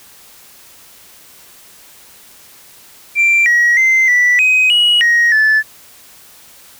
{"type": "tone with pitch steps", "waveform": "sine", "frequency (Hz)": [2357, 1908, 2075, 1965, 2518, 2909, 1882, 1741], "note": ["D7", "A#6", "C7", "B6", "D#7", "F#7", "A#6", "A6"], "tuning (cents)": [6, 40, -15, -9, 20, -30, 16, -19], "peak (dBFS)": -6, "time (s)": [3.15, 5.63], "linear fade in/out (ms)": 50, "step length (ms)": 310, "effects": ["tanh soft clip ceiling -6 dBFS", "white hiss -42 dBFS RMS until 6.79 s"]}